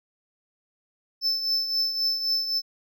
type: tone with tremolo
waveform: triangle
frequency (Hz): 5274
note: E8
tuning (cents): 0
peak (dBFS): -19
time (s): 1.21-2.62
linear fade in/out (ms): 50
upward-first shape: triangle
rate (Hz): 3.8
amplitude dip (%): 65
effects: none